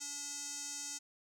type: tone with band-pass filter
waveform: square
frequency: 286.7 Hz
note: D4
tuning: 42 cents flat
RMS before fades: -43 dBFS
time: 0-0.99 s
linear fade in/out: 20 ms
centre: 6700 Hz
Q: 4.5
effects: none